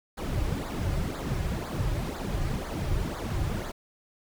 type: noise with flanger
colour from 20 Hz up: brown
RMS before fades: -30 dBFS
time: 0.17-3.72 s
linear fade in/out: 10 ms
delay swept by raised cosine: 0.34 to 4.54 ms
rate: 2 Hz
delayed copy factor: -0.75
effects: none